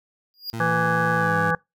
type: tone with exponential growth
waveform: square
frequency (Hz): 4837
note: D#8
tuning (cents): -50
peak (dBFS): -25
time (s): 0.34-0.5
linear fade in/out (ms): 0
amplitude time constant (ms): 34
type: tone with pitch glide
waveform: 20% pulse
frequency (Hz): 114 to 102.15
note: A#2 to G#2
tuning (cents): -38 to -28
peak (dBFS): -24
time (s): 0.53-1.51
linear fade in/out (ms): 5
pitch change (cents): -190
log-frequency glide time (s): 1.16-1.37
type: harmonic tone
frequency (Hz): 165.9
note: E3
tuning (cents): +11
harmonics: 1 / 3 / 5 / 7 / 9 / 10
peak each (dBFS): -26 / -26 / -26 / -26 / -26 / -26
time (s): 0.6-1.55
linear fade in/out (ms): 2
effects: noise-tail reverb RT60 0.2 s tail -24 dB re dry